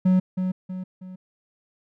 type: tone with echo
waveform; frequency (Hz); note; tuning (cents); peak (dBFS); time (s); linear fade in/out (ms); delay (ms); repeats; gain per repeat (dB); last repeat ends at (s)
triangle; 185; F#3; 0; -13; 0.05-0.2; 10; 320; 3; -7; 1.16
effects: none